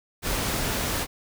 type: noise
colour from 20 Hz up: pink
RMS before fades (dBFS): -27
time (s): 0.22-1.07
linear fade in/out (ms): 50
effects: none